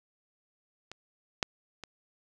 clicks, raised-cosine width 0.2 ms, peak -25 / -9 / -24 dBFS, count 3, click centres 0.916 / 1.428 / 1.837 s, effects none

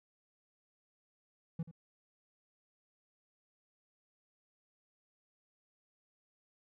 triangle tone with echo, 164.81 Hz, E3, in tune, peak -32 dBFS, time 1.59-1.63 s, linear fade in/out 5 ms, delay 83 ms, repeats 1, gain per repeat -14 dB, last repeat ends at 1.713 s, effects none

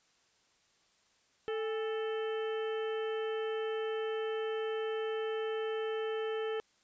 harmonic tone with a mistuned harmonic, 440 Hz, A4, in tune, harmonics 1 / 2 / 3 / 4 / 5 / 6 / 7, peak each -33 / -46 / -46 / -47 / -55 / -52 / -49 dBFS, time 1.48-6.6 s, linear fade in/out 0 ms, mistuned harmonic 2, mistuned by -120 cents, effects white hiss -70 dBFS RMS until 6.83 s + resampled to 16000 Hz

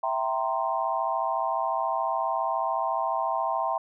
sine chord, C dominant seventh, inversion first, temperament equal with one note detuned, 659.3 / 778.6 / 932.3 / 1046.5 Hz, E5 / G5 / Bb5 / C6, 0 / -12 / 0 / 0 cents, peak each -30 dBFS, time 0.03-3.78 s, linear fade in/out 5 ms, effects none

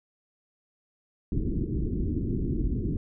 pink low-pass noise, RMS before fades -28 dBFS, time 1.32-2.97 s, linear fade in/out 2 ms, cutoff 370 Hz, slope 48 dB/octave, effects none

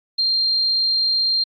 sine tone, 4186 Hz, C8, in tune, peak -16 dBFS, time 0.18-1.44 s, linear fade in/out 10 ms, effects AAC 48 kbps

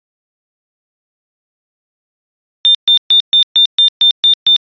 sine tone bursts, 3600 Hz, A7, 39 cents sharp, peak -5 dBFS, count 9, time 2.65-4.563 s, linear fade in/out 0 ms, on 97 ms, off 130 ms, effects resampled to 11025 Hz

